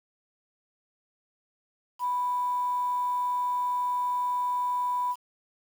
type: tone with quantisation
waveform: sine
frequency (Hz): 987.8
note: B5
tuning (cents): 0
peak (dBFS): -25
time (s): 1.99-5.16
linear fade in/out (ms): 50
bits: 8
effects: none